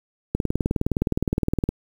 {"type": "click train", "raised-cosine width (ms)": 3, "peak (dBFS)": -8, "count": 27, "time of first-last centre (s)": [0.35, 1.69], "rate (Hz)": 19.4, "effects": ["7-bit"]}